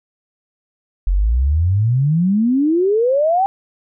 sine exponential sweep, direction up, 42.91 to 801 Hz, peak -12 dBFS, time 1.07-3.46 s, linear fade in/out 0 ms, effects none

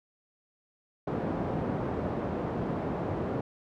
pink band-pass noise, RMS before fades -32 dBFS, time 1.07-3.41 s, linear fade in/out 5 ms, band 120 to 730 Hz, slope 12 dB/octave, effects none

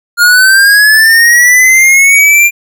square linear sweep, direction up, 1410 to 2394 Hz, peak -3 dBFS, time 0.17-2.51 s, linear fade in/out 50 ms, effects none

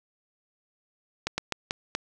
slowing click train, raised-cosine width 0.2 ms, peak -10 dBFS, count 5, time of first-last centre 1.27-1.951 s, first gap 110 ms, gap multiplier 1.3, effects none

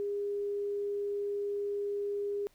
sine tone, 406.4 Hz, G#4, 38 cents flat, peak -31 dBFS, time 0-2.47 s, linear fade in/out 0 ms, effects pink hiss -67 dBFS RMS until 2.54 s

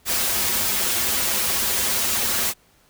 white noise with comb filter, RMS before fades -22 dBFS, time 0.05-2.54 s, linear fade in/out 50 ms, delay 6.7 ms, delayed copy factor -0.85, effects pink hiss -58 dBFS RMS until 2.89 s

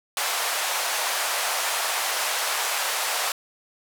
pink band-pass noise, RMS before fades -26 dBFS, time 0.17-3.32 s, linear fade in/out 2 ms, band 640 to 14000 Hz, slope 24 dB/octave, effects none

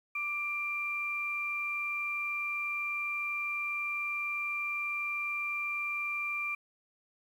sine tone pair together, 1174.7 / 2373 Hz, D6 / D7, 0 / +17 cents, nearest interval octave, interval 1217 cents, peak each -40 / -32 dBFS, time 0.15-6.55 s, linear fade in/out 5 ms, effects 10-bit

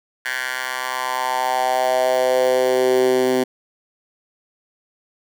10% pulse tone with high-pass filter sweep, 128.1 Hz, C3, 36 cents flat, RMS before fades -19 dBFS, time 0.25-3.44 s, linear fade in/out 10 ms, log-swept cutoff 1600 to 300 Hz, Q 4.1, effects none

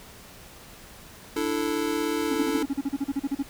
square chord, D suspended second, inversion none, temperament just, 293.7 / 330.4 / 440.5 Hz, D4 / E4 / A4, 0 / +4 / +2 cents, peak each -30 dBFS, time 1.36-2.63 s, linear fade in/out 5 ms
triangle tone bursts, 277.2 Hz, C#4, in tune, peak -21 dBFS, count 15, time 2.31-3.429 s, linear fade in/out 10 ms, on 41 ms, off 36 ms
effects pink hiss -47 dBFS RMS until 3.49 s

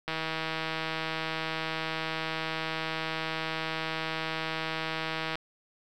click train, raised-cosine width 0.3 ms, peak -16 dBFS, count 845, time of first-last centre 0.08-5.355 s, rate 160 Hz, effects 9-bit

